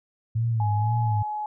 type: tone with vibrato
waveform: sine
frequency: 110 Hz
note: A2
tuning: in tune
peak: -21 dBFS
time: 0.35-1.23 s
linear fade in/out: 10 ms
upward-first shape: sine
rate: 2 Hz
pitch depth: 100 cents each way
type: tone with pitch glide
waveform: sine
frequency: 840 to 845.4 Hz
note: G#5 to G#5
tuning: +19 to +31 cents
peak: -27 dBFS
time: 0.6-1.46 s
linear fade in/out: 2 ms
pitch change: +12 cents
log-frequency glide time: 0.71-1.07 s
effects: none